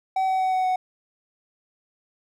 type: tone with pitch steps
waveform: triangle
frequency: 761 / 756.2 / 751.4 / 746.6 / 741.9 Hz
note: F#5 / F#5 / F#5 / F#5 / F#5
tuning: +48 / +38 / +26 / +15 / +4 cents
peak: -18 dBFS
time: 0.16-0.76 s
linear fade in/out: 5 ms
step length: 120 ms
effects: none